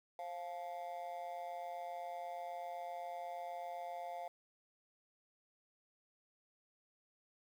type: tone with amplitude modulation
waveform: triangle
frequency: 698.5 Hz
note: F5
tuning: in tune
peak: -36 dBFS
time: 0.19-4.28 s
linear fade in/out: 2 ms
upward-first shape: sine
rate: 168 Hz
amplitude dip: 95%
effects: 11-bit